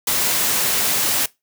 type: noise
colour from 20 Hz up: white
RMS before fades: -19 dBFS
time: 0.07-1.26 s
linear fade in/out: 5 ms
effects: noise-tail reverb RT60 0.2 s tail -21 dB re dry + high-pass 100 Hz 12 dB/octave